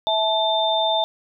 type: tone cluster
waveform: sine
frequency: 654 / 868 / 3590 Hz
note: E5 / A5 / A7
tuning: -14 / -24 / +34 cents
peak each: -22 dBFS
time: 0.07-1.04 s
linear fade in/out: 0 ms
effects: none